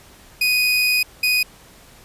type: tone bursts at uneven times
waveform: 30% pulse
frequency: 2489 Hz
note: D#7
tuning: in tune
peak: -13 dBFS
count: 2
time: 0.41-1.03 / 1.23-1.43 s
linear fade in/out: 5 ms
effects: pink hiss -47 dBFS RMS until 2.04 s + resampled to 32000 Hz